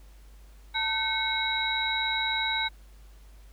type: tone cluster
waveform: sine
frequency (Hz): 892 / 1528 / 2186 / 3859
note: A5 / G6 / C#7 / B7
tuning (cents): +23 / -45 / -25 / -41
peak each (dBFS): -32 / -33 / -31 / -29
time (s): 0.74-2.69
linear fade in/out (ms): 20
effects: added 50 Hz sine -48 dBFS peak until 3.52 s + pink hiss -61 dBFS RMS until 3.52 s